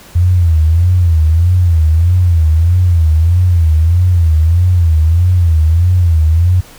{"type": "tone with vibrato", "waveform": "sine", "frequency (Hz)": 84.3, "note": "E2", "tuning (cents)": 39, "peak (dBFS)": -6, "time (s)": [0.15, 6.61], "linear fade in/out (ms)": 10, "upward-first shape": "sine", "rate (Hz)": 1.6, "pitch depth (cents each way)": 130, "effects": ["pink hiss -38 dBFS RMS until 6.78 s"]}